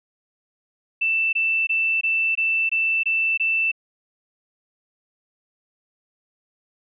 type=tone bursts; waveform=sine; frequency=2661 Hz; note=E7; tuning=16 cents sharp; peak=-18 dBFS; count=8; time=1.01-3.717 s; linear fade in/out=10 ms; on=320 ms; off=21 ms; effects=none